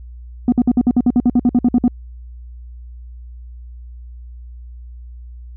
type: tone bursts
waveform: sine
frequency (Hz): 244.4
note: B3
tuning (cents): -18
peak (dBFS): -6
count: 15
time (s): 0.48-1.88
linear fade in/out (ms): 2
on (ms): 42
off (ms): 55
effects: tanh soft clip ceiling -8 dBFS + added 60 Hz sine -32 dBFS peak until 5.56 s